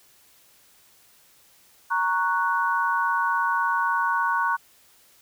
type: chord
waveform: sine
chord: F# major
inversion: first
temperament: equal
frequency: 932.3 / 1108.7 / 1480 Hz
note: A#5 / C#6 / F#6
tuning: 0 / 0 / 0 cents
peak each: -25 dBFS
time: 1.9-4.57 s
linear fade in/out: 20 ms
effects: white hiss -57 dBFS RMS until 5.21 s